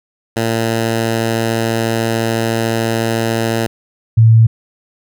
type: tone pair in turn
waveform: 10% pulse / sine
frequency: 113.9 / 112.72 Hz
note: A#2 / A2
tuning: -40 / +42 cents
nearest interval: unison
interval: 18 cents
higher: first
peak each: -6 / -4 dBFS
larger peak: second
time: 0.36-3.67 / 4.17-4.47 s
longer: first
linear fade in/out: 10 ms
effects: none